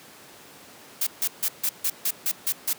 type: noise bursts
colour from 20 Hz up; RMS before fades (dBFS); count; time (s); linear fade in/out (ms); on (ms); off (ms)
blue; -24; 9; 1.01-2.732; 5; 58; 150
effects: pink hiss -47 dBFS RMS until 2.78 s + high-pass 200 Hz 12 dB/octave

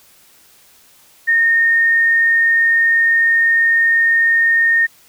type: tone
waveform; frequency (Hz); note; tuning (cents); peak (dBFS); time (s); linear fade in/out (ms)
sine; 1837; A#6; -26; -10; 1.27-4.87; 20
effects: white hiss -49 dBFS RMS until 5.08 s

